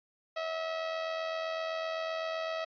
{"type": "tone with amplitude modulation", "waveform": "sawtooth", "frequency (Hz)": 646, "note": "E5", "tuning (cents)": -35, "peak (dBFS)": -27, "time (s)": [0.36, 2.65], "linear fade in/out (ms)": 10, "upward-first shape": "sine", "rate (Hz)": 87.8, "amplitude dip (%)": 45, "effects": ["resampled to 11025 Hz"]}